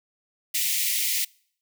white high-pass noise, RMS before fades -25 dBFS, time 0.54-1.25 s, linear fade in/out 10 ms, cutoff 1900 Hz, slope 96 dB/octave, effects noise-tail reverb RT60 0.6 s tail -26 dB re dry

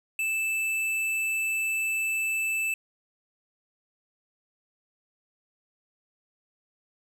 sine tone with tanh clipping, 2637 Hz, E7, in tune, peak -27 dBFS, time 0.19-2.74 s, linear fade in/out 2 ms, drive 14 dB, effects none

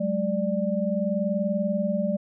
sine tone cluster, 189.8 / 210.3 / 590 Hz, F#3 / G#3 / D5, +44 / +22 / +8 cents, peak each -27 dBFS, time 0-2.17 s, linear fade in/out 10 ms, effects none

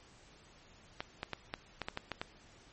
clicks, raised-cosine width 0.3 ms, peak -20 dBFS, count 9, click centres 1.005 / 1.231 / 1.333 / 1.539 / 1.817 / 1.885 / 1.974 / 2.117 / 2.215 s, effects pink hiss -60 dBFS RMS until 2.72 s + MP3 32 kbps

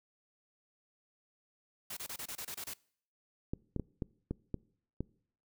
white noise bursts, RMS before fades -42 dBFS, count 9, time 1.9-2.737 s, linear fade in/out 5 ms, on 69 ms, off 27 ms
clicks, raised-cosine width 3 ms, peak -22 dBFS, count 7, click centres 3.535 / 3.763 / 3.797 / 4.022 / 4.31 / 4.543 / 5.006 s
effects noise-tail reverb RT60 0.6 s tail -24 dB re dry

